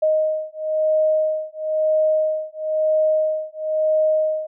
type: beating tone pair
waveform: sine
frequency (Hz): 622.3 / 623.3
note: D#5 / D#5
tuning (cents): 0 / +3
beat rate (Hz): 1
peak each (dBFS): -20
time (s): 0.02-4.47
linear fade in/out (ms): 10
effects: none